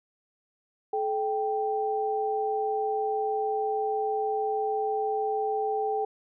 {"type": "tone pair together", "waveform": "sine", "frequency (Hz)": [430.1, 783.8], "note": ["A4", "G5"], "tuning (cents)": [-39, 0], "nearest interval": "minor seventh", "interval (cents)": 1039, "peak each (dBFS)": -28, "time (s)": [0.93, 6.05], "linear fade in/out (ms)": 5, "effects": []}